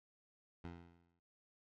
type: tone with exponential decay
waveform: 15% pulse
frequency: 85.9 Hz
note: F2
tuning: 28 cents flat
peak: -38 dBFS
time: 0.64-1.2 s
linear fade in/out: 5 ms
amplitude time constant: 120 ms
effects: low-pass 3000 Hz 12 dB/octave + MP3 64 kbps